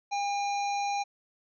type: harmonic tone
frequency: 807 Hz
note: G#5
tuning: 50 cents flat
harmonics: 1 / 3 / 5 / 7 / 8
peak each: -28 / -38 / -42 / -45 / -46 dBFS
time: 0.11-1.04 s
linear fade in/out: 20 ms
effects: none